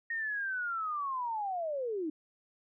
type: linear sweep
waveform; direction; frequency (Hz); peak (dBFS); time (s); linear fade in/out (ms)
sine; down; 1864.7 to 294.9; -32; 0.1-2.1; 5
effects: none